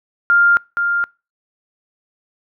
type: tone with echo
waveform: sine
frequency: 1400 Hz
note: F6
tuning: 4 cents sharp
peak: -9 dBFS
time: 0.3-0.57 s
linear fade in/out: 0 ms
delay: 470 ms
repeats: 1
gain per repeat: -6 dB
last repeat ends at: 1.04 s
effects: noise-tail reverb RT60 0.3 s tail -26 dB re dry